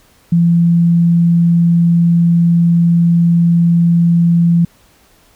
sine tone, 170 Hz, F3, 46 cents flat, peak -7 dBFS, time 0.32-4.65 s, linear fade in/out 5 ms, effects pink hiss -50 dBFS RMS until 5.35 s

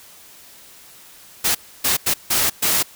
white noise bursts at uneven times, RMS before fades -18 dBFS, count 5, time 1.44-1.55 / 1.84-1.97 / 2.06-2.14 / 2.3-2.5 / 2.62-2.83 s, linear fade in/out 10 ms, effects white hiss -45 dBFS RMS until 2.95 s

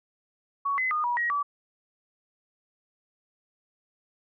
sine tone with pitch steps, 1120 / 2035 / 1225 / 965 / 1897 / 1151 Hz, C#6 / C7 / D#6 / B5 / A#6 / D6, +18 / -49 / -27 / -40 / +30 / -35 cents, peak -24 dBFS, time 0.65-1.43 s, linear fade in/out 10 ms, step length 130 ms, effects none

